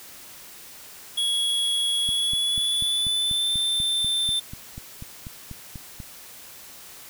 square tone with pitch glide, 3341 to 3560 Hz, G#7 to A7, +10 to +20 cents, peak -22 dBFS, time 1.17-4.4 s, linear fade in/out 10 ms, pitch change +110 cents, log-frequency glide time 2.01-3.54 s
click train, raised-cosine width 5 ms, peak -24 dBFS, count 17, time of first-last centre 2.09-6.002 s, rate 4.09 Hz
effects white hiss -44 dBFS RMS until 7.09 s

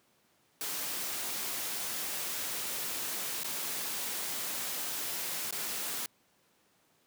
white noise with dropouts, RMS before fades -36 dBFS, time 0.61-6.06 s, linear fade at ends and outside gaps 1 ms, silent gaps 3.434-3.444 / 5.509-5.525 s, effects pink hiss -69 dBFS RMS until 7.06 s + high-pass 150 Hz 12 dB/octave

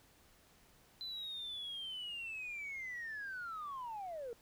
sine linear sweep, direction down, 4047 to 450 Hz, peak -40 dBFS, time 1.01-4.33 s, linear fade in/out 0 ms, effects tanh soft clip ceiling -38 dBFS + pink hiss -66 dBFS RMS until 4.41 s

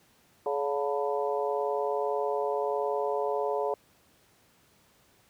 harmonic tone with a mistuned harmonic, 141.6 Hz, C#3, 37 cents sharp, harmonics 3 / 4 / 5 / 6 / 7, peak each -30 / -32 / -34 / -36 / -37 dBFS, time 0.46-3.74 s, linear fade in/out 2 ms, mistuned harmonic 6, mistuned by +81 cents, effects pink hiss -63 dBFS RMS until 5.29 s + high-pass 80 Hz 12 dB/octave

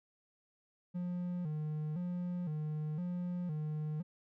triangle tone with vibrato, 164.81 Hz, E3, in tune, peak -33 dBFS, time 0.94-4.03 s, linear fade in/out 20 ms, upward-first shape square, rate 0.98 Hz, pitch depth 130 cents each way, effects none

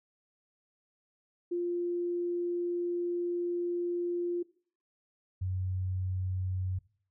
sine tone pair in turn, 349.2 / 92.89 Hz, F4 / F#2, 0 / +7 cents, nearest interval octave + major seventh, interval 2293 cents, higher first, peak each -29 / -30 dBFS, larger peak first, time 1.51-4.43 / 5.41-6.79 s, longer first, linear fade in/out 10 ms, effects noise-tail reverb RT60 0.5 s tail -21 dB re dry

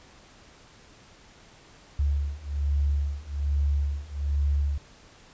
sine beating tone pair, 70.8 / 72 Hz, C#2 / D2, +37 / -34 cents, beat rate 1.2 Hz, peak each -27 / -26 dBFS, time 1.99-4.78 s, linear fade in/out 5 ms, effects pink hiss -53 dBFS RMS until 5.33 s + resampled to 16000 Hz

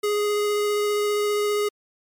square tone with vibrato, 415.3 Hz, G#4, in tune, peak -21 dBFS, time 0.03-1.69 s, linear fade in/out 10 ms, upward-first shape triangle, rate 15 Hz, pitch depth 10 cents each way, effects MP3 96 kbps

